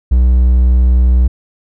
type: tone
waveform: triangle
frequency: 62 Hz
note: B1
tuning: 7 cents sharp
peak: -4 dBFS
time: 0.11-1.28 s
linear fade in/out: 10 ms
effects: none